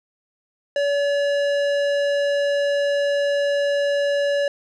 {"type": "tone with tanh clipping", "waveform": "sine", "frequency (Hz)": 570, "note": "C#5", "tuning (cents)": 48, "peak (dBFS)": -20, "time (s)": [0.76, 4.48], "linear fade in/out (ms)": 2, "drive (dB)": 16, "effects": []}